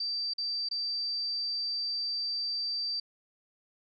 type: tone with dropouts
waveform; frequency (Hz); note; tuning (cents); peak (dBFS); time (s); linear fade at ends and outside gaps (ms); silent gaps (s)
sine; 4663; D8; -13; -30; 0-3; 5; 0.336-0.381 / 0.688-0.711
effects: none